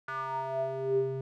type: tone with band-pass filter sweep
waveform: square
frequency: 133.2 Hz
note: C3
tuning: 31 cents sharp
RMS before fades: -32 dBFS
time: 0.08-1.21 s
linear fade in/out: 2 ms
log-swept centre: 1400 to 280 Hz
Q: 7.1
effects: none